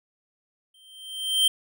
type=tone with exponential growth; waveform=square; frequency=3136 Hz; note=G7; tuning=in tune; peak=-16 dBFS; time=0.74-1.48 s; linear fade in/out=5 ms; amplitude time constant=160 ms; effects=none